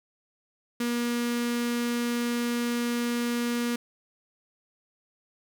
sawtooth tone with notch filter, 238.8 Hz, A#3, 42 cents sharp, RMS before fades -28 dBFS, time 0.8-3.76 s, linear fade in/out 5 ms, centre 760 Hz, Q 1.3, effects none

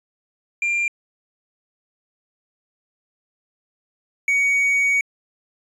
triangle tone pair in turn, 2386 / 2245 Hz, D7 / C#7, +27 / +21 cents, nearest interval minor second, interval 106 cents, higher first, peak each -17 / -14 dBFS, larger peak second, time 0.62-0.88 / 4.28-5.01 s, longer second, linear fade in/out 2 ms, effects resampled to 24000 Hz

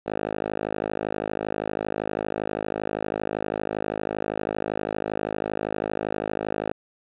5% pulse tone with band-pass filter, 52.6 Hz, G#1, 23 cents sharp, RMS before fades -29 dBFS, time 0.06-6.73 s, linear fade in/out 5 ms, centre 600 Hz, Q 0.8, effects resampled to 8000 Hz + 9-bit

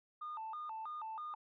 sine tone with vibrato, 1038 Hz, C6, 14 cents flat, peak -40 dBFS, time 0.21-1.35 s, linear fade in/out 10 ms, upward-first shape square, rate 3.1 Hz, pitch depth 280 cents each way, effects tanh soft clip ceiling -38 dBFS

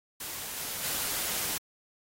white noise with level steps, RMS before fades -38 / -36 / -32 dBFS, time 0.2-1.58 s, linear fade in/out 5 ms, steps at 0.57 / 0.83 s, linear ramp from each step 10 ms, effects AAC 48 kbps

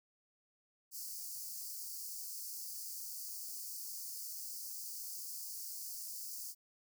white high-pass noise, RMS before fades -45 dBFS, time 0.91-6.55 s, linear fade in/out 50 ms, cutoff 4500 Hz, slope 96 dB/octave, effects none

